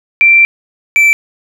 sine / triangle tone pair in turn, 2352 / 2330 Hz, D7 / D7, +2 / -14 cents, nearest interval unison, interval 16 cents, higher first, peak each -3 dBFS, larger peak neither, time 0.21-0.45 / 0.96-1.13 s, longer first, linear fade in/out 0 ms, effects none

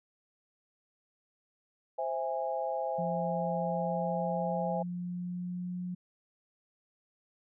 sine chord, C augmented, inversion none, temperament equal with one note detuned, 523.3 / 659.3 / 823 Hz, C5 / E5 / G#5, 0 / 0 / -16 cents, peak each -35 dBFS, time 1.98-4.83 s, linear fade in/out 10 ms
sine tone with pitch glide, 173.1 to 179.62 Hz, F3 to F3, -15 to +49 cents, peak -34 dBFS, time 2.98-5.95 s, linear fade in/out 10 ms, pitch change +64 cents, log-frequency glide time 3.59-5.84 s
effects none

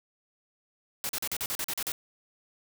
white noise bursts, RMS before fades -32 dBFS, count 10, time 1.04-1.919 s, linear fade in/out 0 ms, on 51 ms, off 41 ms, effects none

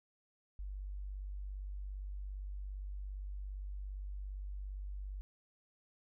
sine tone, 48.73 Hz, G1, 10 cents flat, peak -40 dBFS, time 0.59-5.21 s, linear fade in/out 0 ms, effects none

